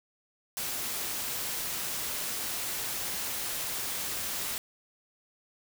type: noise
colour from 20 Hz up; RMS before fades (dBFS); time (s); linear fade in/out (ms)
white; -34; 0.57-4.58; 0
effects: none